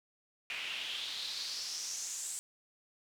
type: noise with band-pass filter sweep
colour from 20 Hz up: pink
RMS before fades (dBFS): -40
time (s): 0.5-2.39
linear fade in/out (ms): 0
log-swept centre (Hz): 2500 to 8100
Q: 4.2
effects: none